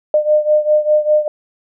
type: beating tone pair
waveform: sine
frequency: 604 / 609 Hz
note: D5 / D#5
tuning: +48 / -37 cents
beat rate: 5 Hz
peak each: -12 / -15 dBFS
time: 0.14-1.28 s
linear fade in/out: 2 ms
effects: none